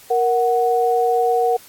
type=tone pair together; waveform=sine; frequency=468.5 / 740 Hz; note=A#4 / F#5; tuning=+9 / 0 cents; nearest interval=minor sixth; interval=791 cents; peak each=-17 dBFS; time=0.1-1.57 s; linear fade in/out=10 ms; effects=white hiss -45 dBFS RMS until 1.68 s + AAC 64 kbps